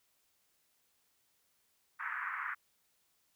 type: band-pass noise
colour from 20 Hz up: pink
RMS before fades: -39 dBFS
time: 1.99-2.55 s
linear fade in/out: 20 ms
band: 1100 to 2000 Hz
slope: 48 dB/octave
effects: white hiss -75 dBFS RMS until 3.35 s